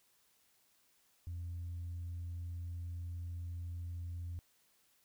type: tone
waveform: sine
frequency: 86.2 Hz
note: F2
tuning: 22 cents flat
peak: -38 dBFS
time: 1.27-4.39 s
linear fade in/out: 0 ms
effects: tanh soft clip ceiling -37 dBFS + white hiss -72 dBFS RMS until 5.04 s